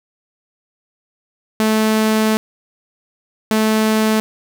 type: tone pair in turn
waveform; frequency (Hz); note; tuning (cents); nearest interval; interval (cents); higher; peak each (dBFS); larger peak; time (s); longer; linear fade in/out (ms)
sawtooth; 217.9 / 217.9; A3 / A3; -17 / -17; unison; 0; neither; -9; neither; 1.6-2.37 / 3.51-4.2; first; 0
effects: none